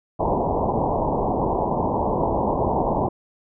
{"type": "low-pass noise", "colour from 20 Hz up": "white", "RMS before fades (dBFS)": -22, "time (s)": [0.19, 3.09], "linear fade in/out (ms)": 10, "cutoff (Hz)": 1000, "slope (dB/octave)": 96, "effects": []}